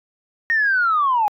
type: linear sweep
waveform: sine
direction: down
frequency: 1864.7 to 808 Hz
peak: -14 dBFS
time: 0.5-1.28 s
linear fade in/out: 0 ms
effects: tanh soft clip ceiling -10 dBFS